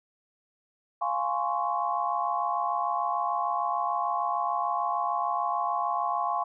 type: chord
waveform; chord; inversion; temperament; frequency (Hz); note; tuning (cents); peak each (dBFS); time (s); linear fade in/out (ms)
sine; Db major seventh; first; equal with one note detuned; 698.5 / 830.6 / 1046.5 / 1113.2; F5 / Ab5 / C6 / Db6; 0 / 0 / 0 / +7; -31; 1.01-6.44; 10
effects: none